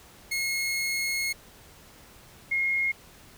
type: tone pair in turn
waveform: sawtooth / sine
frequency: 2164 / 2148 Hz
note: C#7 / C7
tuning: -42 / +45 cents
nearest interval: unison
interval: 13 cents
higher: first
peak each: -23 dBFS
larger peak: neither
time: 0.31-1.33 / 2.51-2.92 s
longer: first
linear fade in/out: 10 ms
effects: pink hiss -52 dBFS RMS until 3.37 s